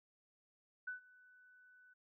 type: tone with ADSR envelope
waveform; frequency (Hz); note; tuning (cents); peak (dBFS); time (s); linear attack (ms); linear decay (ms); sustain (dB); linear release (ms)
sine; 1495; F#6; +17; -39; 0.87-1.94; 9; 120; -23; 13
effects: none